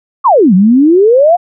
sine exponential two-way sweep, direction down then up, 1200 to 176.7 to 733 Hz, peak -3 dBFS, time 0.24-1.37 s, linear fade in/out 20 ms, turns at 0.54 s, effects none

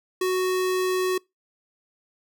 square tone, 370.1 Hz, F#4, in tune, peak -22 dBFS, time 0.21-1.18 s, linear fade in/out 5 ms, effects noise-tail reverb RT60 0.2 s tail -25 dB re dry

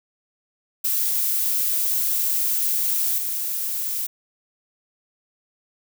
violet noise with level steps, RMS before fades -22 / -26 dBFS, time 0.84-4.07 s, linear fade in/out 10 ms, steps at 3.18 s, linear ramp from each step 5 ms, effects none

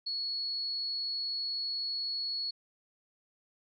sine tone, 4368 Hz, C#8, 26 cents flat, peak -32 dBFS, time 0.06-2.51 s, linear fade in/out 10 ms, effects none

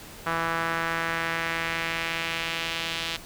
sawtooth tone with band-pass filter sweep, 165.4 Hz, E3, 6 cents sharp, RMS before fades -29 dBFS, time 0.26-3.17 s, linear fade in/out 10 ms, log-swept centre 1300 to 3400 Hz, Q 1.8, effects pink hiss -44 dBFS RMS until 3.25 s

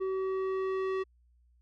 square tone with low-pass filter sweep, 380.3 Hz, F#4, 48 cents sharp, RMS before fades -32 dBFS, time 0-1.04 s, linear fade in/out 20 ms, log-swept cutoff 900 to 2300 Hz, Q 0.78, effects added 60 Hz sine -62 dBFS peak until 1.61 s

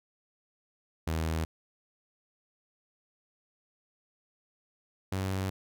sawtooth tone pair in turn, 80.4 / 95.37 Hz, E2 / G2, -43 / -47 cents, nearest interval minor third, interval 296 cents, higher second, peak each -25 / -26 dBFS, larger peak first, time 1.07-1.45 / 5.12-5.5 s, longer neither, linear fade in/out 5 ms, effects none

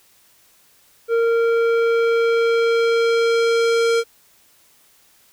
square tone with low-pass filter sweep, 461.8 Hz, A#4, 16 cents flat, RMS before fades -17 dBFS, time 1.08-4.04 s, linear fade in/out 50 ms, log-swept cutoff 1300 to 7500 Hz, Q 0.8, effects white hiss -55 dBFS RMS until 5.32 s

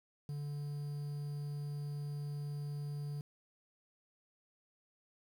triangle tone with quantisation, 145.2 Hz, D3, 19 cents flat, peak -36 dBFS, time 0.29-3.21 s, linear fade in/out 2 ms, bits 10, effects none

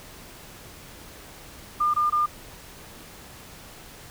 sine tone bursts, 1205 Hz, D6, 44 cents sharp, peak -19 dBFS, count 3, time 1.8-2.262 s, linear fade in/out 10 ms, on 140 ms, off 21 ms, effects pink hiss -45 dBFS RMS until 4.1 s

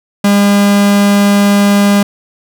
45% pulse tone, 202.2 Hz, G#3, 46 cents flat, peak -6 dBFS, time 0.24-2.03 s, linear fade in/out 5 ms, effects none

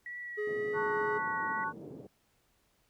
sine tone with vibrato, 1931 Hz, B6, 39 cents flat, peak -39 dBFS, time 0.06-1.64 s, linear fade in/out 2 ms, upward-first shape triangle, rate 2 Hz, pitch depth 21 cents each way
triangle tone, 419.8 Hz, G#4, 19 cents sharp, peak -30 dBFS, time 0.37-1.19 s, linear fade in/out 20 ms
white band-pass noise, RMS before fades -47 dBFS, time 0.47-2.07 s, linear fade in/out 5 ms, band 120 to 450 Hz, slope 24 dB/octave
sine chord, F# minor, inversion first, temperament just, 888 / 1110 / 1480 Hz, A5 / C#6 / F#6, +16 / +2 / 0 cents, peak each -36 dBFS, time 0.73-1.73 s, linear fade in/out 50 ms
effects pink hiss -72 dBFS RMS until 2.89 s

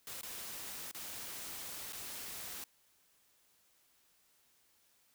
white noise with dropouts, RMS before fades -45 dBFS, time 0.07-2.64 s, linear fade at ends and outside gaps 1 ms, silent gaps 0.212-0.231 / 0.913-0.947 / 1.924-1.931 s, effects white hiss -71 dBFS RMS until 5.14 s

